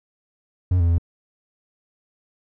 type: tone with pitch steps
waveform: triangle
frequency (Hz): 90.5 / 85 / 84.4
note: F#2 / F2 / E2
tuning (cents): -38 / -46 / +41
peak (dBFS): -13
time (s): 0.71-0.983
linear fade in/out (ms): 5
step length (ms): 91
effects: none